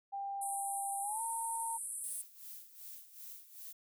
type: tone with pitch glide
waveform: sine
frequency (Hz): 794 to 912.1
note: G5 to A#5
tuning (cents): +22 to -38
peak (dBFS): -37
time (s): 0.12-1.78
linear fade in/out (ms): 20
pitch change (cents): +240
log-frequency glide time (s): 1.02-1.22
type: band-pass noise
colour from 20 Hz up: white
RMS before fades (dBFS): -42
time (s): 0.41-2.22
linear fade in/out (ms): 10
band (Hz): 8400 to 11000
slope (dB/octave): 96
type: noise with tremolo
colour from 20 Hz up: violet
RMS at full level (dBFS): -48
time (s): 2.03-3.73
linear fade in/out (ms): 10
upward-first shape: sine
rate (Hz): 2.6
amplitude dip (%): 75
effects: none